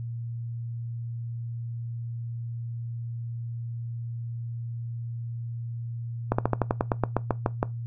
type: slowing click train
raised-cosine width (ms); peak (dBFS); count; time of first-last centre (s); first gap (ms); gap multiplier
1; -8; 13; 6.32-7.629; 65; 1.09
effects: noise-tail reverb RT60 0.2 s tail -19 dB re dry + added 117 Hz sine -31 dBFS peak until 7.86 s